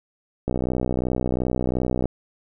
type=click train; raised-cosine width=2 ms; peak=-10 dBFS; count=100; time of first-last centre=0.48-2.056 s; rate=62.8 Hz; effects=none